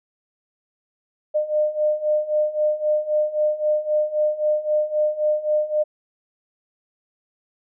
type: beating tone pair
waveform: sine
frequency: 604 / 607.8 Hz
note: D5 / D#5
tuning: +48 / -41 cents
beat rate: 3.8 Hz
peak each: -23 / -20 dBFS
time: 1.34-5.84 s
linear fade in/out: 20 ms
effects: none